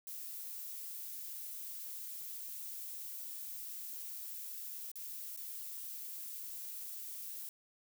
violet noise with dropouts, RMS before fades -45 dBFS, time 0.07-7.49 s, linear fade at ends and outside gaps 1 ms, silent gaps 4.916-4.956 / 5.364-5.373 s, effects none

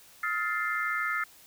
sine chord, F dominant seventh, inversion third, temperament equal with one note detuned, 1276.5 / 1396.9 / 1760 / 2093 Hz, Eb6 / F6 / A6 / C7, +44 / 0 / 0 / 0 cents, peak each -33 dBFS, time 0.23-1.24 s, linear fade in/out 5 ms, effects white hiss -55 dBFS RMS until 1.46 s

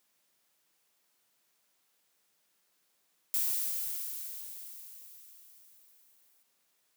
violet noise with exponential decay, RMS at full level -29 dBFS, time 3.34-6.43 s, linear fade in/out 0 ms, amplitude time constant 670 ms, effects white hiss -74 dBFS RMS until 6.96 s + high-pass 150 Hz 12 dB/octave

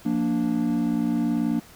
triangle chord, Bb major, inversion second, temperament equal, 174.61 / 233.1 / 293.7 Hz, F3 / Bb3 / D4, 0 / 0 / 0 cents, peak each -27 / -21 / -23 dBFS, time 0.05-1.6 s, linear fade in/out 10 ms, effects tanh soft clip ceiling -12 dBFS + pink hiss -49 dBFS RMS until 1.75 s

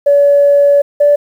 sine tone pair in turn, 570 / 581 Hz, C#5 / D5, +48 / -19 cents, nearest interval unison, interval 33 cents, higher second, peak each -4 dBFS, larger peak neither, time 0.06-0.82 / 1-1.16 s, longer first, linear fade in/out 10 ms, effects tanh soft clip ceiling 0 dBFS + 7-bit

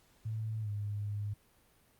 sine tone with pitch glide, 110 to 103.23 Hz, A2 to G#2, 0 to -10 cents, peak -34 dBFS, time 0.25-1.34 s, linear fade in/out 10 ms, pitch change -110 cents, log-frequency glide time 0.61-0.69 s, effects pink hiss -67 dBFS RMS until 1.99 s + Opus 48 kbps

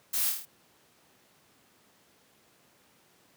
blue noise with echo, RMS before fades -30 dBFS, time 0.13-0.3 s, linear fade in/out 10 ms, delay 26 ms, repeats 6, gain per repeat -3 dB, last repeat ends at 0.456 s, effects pink hiss -63 dBFS RMS until 3.36 s + high-pass 150 Hz 12 dB/octave

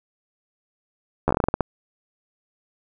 slowing click train, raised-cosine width 1 ms, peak -5 dBFS, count 11, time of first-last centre 1.28-1.607 s, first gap 12 ms, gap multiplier 1.21, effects none

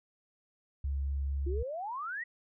sine tone with vibrato, 69.3 Hz, C#2, in tune, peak -30 dBFS, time 0.84-1.63 s, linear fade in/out 5 ms, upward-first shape triangle, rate 4.4 Hz, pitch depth 9 cents each way
sine exponential sweep, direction up, 331.9 to 1975.5 Hz, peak -35 dBFS, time 1.46-2.24 s, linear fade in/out 10 ms
effects none

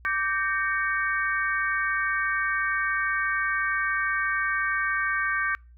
sine tone cluster, 1168 / 1563 / 1837 / 2243 Hz, D6 / G6 / A#6 / C#7, -10 / -6 / -26 / +20 cents, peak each -30 / -26 / -30 / -33 dBFS, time 0.05-5.55 s, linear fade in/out 0 ms, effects noise-tail reverb RT60 0.3 s tail -26 dB re dry + added 60 Hz sine -48 dBFS peak until 5.77 s

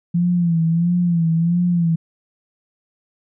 sine tone with vibrato, 170 Hz, F3, 46 cents flat, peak -14 dBFS, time 0.14-1.96 s, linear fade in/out 10 ms, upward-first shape sine, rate 1.5 Hz, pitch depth 71 cents each way, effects none

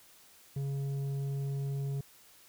sine tone with tanh clipping, 138.4 Hz, C#3, 2 cents flat, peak -33 dBFS, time 0.56-2.01 s, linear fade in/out 5 ms, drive 7 dB, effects white hiss -59 dBFS RMS until 2.48 s

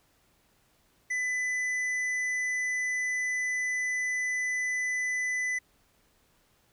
sine tone with hard clipping, 2000 Hz, B6, 21 cents sharp, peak -29 dBFS, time 1.1-5.59 s, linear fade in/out 10 ms, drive 7 dB, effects pink hiss -67 dBFS RMS until 6.72 s

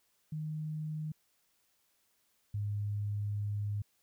sine tone pair in turn, 154.5 / 103.12 Hz, D#3 / G#2, -12 / -12 cents, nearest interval perfect fifth, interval 700 cents, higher first, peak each -35 / -32 dBFS, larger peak second, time 0.32-1.12 / 2.54-3.82 s, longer second, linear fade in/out 5 ms, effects white hiss -74 dBFS RMS until 4.02 s

